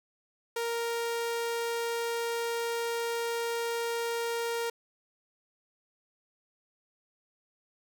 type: tone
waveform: sawtooth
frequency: 466.2 Hz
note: A#4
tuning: in tune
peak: -26 dBFS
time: 0.56-4.7 s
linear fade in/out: 5 ms
effects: none